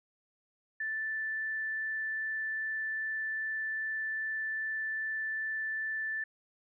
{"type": "tone with frequency modulation", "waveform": "sine", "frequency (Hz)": 1760, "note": "A6", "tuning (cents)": 0, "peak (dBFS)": -32, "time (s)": [0.8, 6.24], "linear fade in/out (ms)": 5, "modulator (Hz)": 22.5, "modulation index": 0.3, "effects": []}